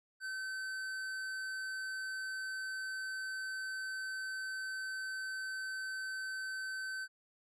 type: tone with tanh clipping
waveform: sine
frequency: 1535 Hz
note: G6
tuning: 37 cents flat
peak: -40 dBFS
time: 0.2-7.08 s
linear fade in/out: 50 ms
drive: 14 dB
effects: resampled to 32000 Hz